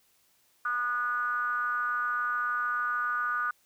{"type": "ring-modulated tone", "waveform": "triangle", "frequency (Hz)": 123.47, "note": "B2", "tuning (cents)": 0, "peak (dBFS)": -22, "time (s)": [0.65, 3.51], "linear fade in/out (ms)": 5, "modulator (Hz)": 1340, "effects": ["white hiss -67 dBFS RMS until 3.65 s"]}